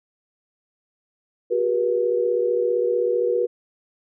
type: tone cluster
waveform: sine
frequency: 369.1 / 404.6 / 481.8 Hz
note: F#4 / G#4 / B4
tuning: -4 / -45 / -43 cents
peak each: -24 / -27 / -20 dBFS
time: 1.5-3.47 s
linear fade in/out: 20 ms
effects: none